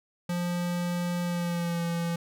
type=tone with pitch glide; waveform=square; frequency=175.3 to 169.72 Hz; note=F3 to F3; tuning=+7 to -49 cents; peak=-28 dBFS; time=0.29-2.16 s; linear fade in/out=5 ms; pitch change=-56 cents; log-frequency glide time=1.23-1.83 s; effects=none